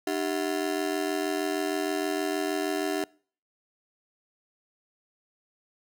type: ring-modulated tone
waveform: 30% pulse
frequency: 345.8 Hz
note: F4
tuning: 17 cents flat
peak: -21 dBFS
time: 0.07-3.04 s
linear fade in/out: 2 ms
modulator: 43.2 Hz
effects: noise-tail reverb RT60 0.5 s tail -26 dB re dry